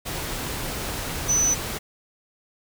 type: tone in noise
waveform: sine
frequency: 6000 Hz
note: F#8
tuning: 23 cents sharp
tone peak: -18 dBFS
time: 1.28-1.55 s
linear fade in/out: 20 ms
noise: pink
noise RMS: -30 dBFS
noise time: 0.05-1.79 s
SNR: +9 dB
effects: none